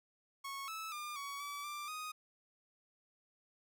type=tone with pitch steps; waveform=sawtooth; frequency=1101 / 1306 / 1202 / 1124 / 1149 / 1181 / 1246 Hz; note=C#6 / E6 / D6 / C#6 / D6 / D6 / D#6; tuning=-12 / -17 / +40 / +24 / -38 / +9 / +2 cents; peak=-38 dBFS; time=0.44-2.12 s; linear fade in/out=10 ms; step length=240 ms; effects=none